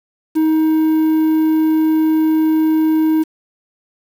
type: tone with quantisation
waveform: triangle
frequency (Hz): 315.2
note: D#4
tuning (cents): +23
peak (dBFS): -9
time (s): 0.35-3.24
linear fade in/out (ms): 20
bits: 6
effects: none